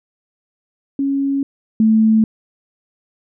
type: tone pair in turn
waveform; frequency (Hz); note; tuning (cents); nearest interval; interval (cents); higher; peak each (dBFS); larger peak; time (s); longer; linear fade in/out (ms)
sine; 276.2 / 219.8; C#4 / A3; -6 / -2; major third; 396; first; -15 / -9; second; 0.99-1.43 / 1.8-2.24; neither; 2
effects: none